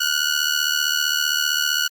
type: ring-modulated tone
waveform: 15% pulse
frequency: 1465 Hz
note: F#6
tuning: 18 cents flat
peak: -9 dBFS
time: 0-1.88 s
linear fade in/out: 10 ms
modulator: 37.7 Hz
effects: Opus 32 kbps